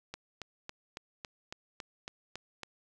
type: click train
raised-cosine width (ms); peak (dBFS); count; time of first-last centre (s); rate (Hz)
0.2; -23; 10; 0.14-2.633; 3.61
effects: none